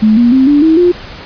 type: tone with pitch steps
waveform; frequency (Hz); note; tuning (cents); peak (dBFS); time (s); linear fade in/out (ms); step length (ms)
sine; 216.3 / 238.6 / 263.2 / 290.4 / 320.4 / 353.4; A3 / A#3 / C4 / D4 / E4 / F4; -29 / +41 / +10 / -19 / -49 / +21; -4; 0.02-0.92; 10; 150
effects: pink hiss -29 dBFS RMS until 1.25 s + resampled to 11025 Hz